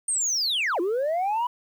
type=linear two-way sweep; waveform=sine; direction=down then up; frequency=8870 to 329.6 to 994 Hz; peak=-20 dBFS; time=0.08-1.47 s; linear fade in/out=5 ms; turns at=0.8 s; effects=tanh soft clip ceiling -21 dBFS + 9-bit